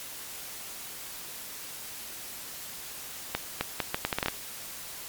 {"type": "accelerating click train", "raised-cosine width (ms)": 0.3, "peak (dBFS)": -10, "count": 10, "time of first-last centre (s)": [3.35, 4.283], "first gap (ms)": 260, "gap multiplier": 0.74, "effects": ["white hiss -41 dBFS RMS until 5.08 s", "MP3 96 kbps"]}